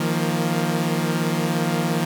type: chord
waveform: sawtooth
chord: Eb suspended second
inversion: none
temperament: equal with one note detuned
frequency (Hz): 157.37 / 174.61 / 233.1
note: Eb3 / F3 / Bb3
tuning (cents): +20 / 0 / 0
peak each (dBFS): -20 / -20 / -22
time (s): 0-2.05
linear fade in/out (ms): 5
effects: none